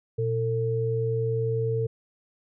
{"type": "tone pair together", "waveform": "sine", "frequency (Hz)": [119.19, 450], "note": ["A#2", "A4"], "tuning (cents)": [39, 39], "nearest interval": "octave + major seventh", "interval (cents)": 2300, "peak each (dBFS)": [-26, -26], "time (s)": [0.18, 1.87], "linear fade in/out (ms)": 10, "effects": []}